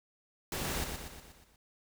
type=noise with echo; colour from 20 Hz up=pink; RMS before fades=-36 dBFS; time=0.52-0.84 s; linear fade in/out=2 ms; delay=120 ms; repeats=6; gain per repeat=-5 dB; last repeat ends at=1.56 s; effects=none